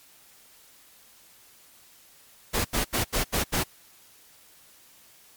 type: noise bursts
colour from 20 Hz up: pink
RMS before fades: -25 dBFS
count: 6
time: 2.53-3.64 s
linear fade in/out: 20 ms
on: 120 ms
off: 78 ms
effects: white hiss -55 dBFS RMS until 5.36 s + MP3 96 kbps